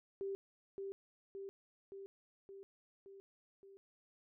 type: tone with echo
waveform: sine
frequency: 392 Hz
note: G4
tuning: in tune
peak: -38 dBFS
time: 0.21-0.35 s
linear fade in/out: 0 ms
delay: 570 ms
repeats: 6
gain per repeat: -3 dB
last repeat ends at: 3.77 s
effects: none